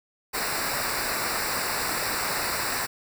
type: noise with comb filter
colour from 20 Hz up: pink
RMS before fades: -28 dBFS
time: 0.33-2.87 s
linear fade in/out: 20 ms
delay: 0.31 ms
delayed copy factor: -0.85
effects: none